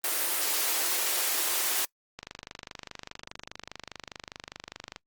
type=high-pass noise; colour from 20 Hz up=white; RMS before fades=-28 dBFS; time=0.04-1.85 s; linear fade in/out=2 ms; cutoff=300 Hz; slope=48 dB/octave
type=click train; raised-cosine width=0.2 ms; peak=-21 dBFS; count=70; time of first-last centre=2.19-4.961 s; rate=24.9 Hz
effects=noise-tail reverb RT60 0.1 s tail -24 dB re dry + Opus 24 kbps